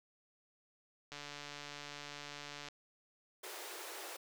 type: click train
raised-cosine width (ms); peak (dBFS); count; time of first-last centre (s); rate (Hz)
0.2; -29; 228; 1.12-2.686; 145
type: high-pass noise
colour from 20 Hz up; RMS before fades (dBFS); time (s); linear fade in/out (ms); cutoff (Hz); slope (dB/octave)
pink; -47; 3.43-4.17; 10; 330; 96
effects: none